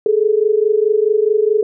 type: tone pair together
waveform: sine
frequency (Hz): 415.3 / 440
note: G#4 / A4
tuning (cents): 0 / 0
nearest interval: minor second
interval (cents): 100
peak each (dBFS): -14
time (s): 0.06-1.63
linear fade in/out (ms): 2
effects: none